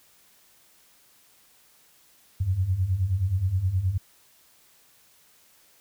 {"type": "beating tone pair", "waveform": "sine", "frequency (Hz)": [87.31, 96.81], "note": ["F2", "G2"], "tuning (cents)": [0, -21], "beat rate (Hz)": 9.5, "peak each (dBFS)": [-28, -23], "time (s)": [2.4, 3.98], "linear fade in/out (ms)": 10, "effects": ["white hiss -59 dBFS RMS until 5.8 s"]}